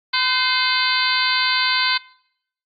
harmonic tone with a mistuned harmonic, 510 Hz, C5, 44 cents flat, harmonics 2 / 3 / 4 / 5 / 6 / 7 / 8 / 9, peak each -24 / -24 / -24 / -29 / -28 / -27 / -24 / -24 dBFS, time 0.13-1.98 s, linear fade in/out 10 ms, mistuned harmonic 4, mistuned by +47 cents, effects noise-tail reverb RT60 0.7 s tail -22 dB re dry + AAC 64 kbps

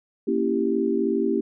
sine chord, A# diminished seventh, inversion none, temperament equal, 233.1 / 277.2 / 329.6 / 392 Hz, A#3 / C#4 / E4 / G4, 0 / 0 / 0 / 0 cents, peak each -26 / -27 / -26 / -24 dBFS, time 0.27-1.41 s, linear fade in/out 10 ms, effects none

